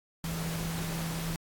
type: tone in noise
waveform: sine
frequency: 164.81 Hz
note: E3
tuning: in tune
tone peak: -33 dBFS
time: 0.24-1.36 s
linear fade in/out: 2 ms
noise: pink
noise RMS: -38 dBFS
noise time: 0.24-1.36 s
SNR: +2 dB
effects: AAC 64 kbps